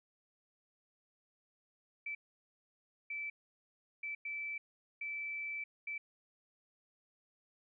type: tone bursts at uneven times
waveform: sine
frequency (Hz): 2319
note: D7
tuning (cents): -22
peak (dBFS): -38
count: 6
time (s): 2.06-2.15 / 3.1-3.3 / 4.03-4.15 / 4.25-4.58 / 5.01-5.64 / 5.87-5.98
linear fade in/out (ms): 5
effects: none